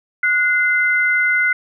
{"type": "tone pair together", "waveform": "sine", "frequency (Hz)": [1461.6, 2067], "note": ["F#6", "C7"], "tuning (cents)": [-22, -22], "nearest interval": "tritone", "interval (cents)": 600, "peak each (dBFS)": -16, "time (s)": [0.23, 1.53], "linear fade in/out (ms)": 5, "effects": []}